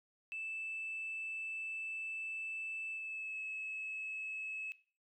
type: tone with pitch glide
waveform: sine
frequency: 2637 to 2590 Hz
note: E7 to E7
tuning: 0 to -31 cents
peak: -39 dBFS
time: 0.32-4.72 s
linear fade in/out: 0 ms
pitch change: -31 cents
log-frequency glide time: 2.9-3.39 s
effects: noise-tail reverb RT60 0.4 s tail -17 dB re dry + tanh soft clip ceiling -35 dBFS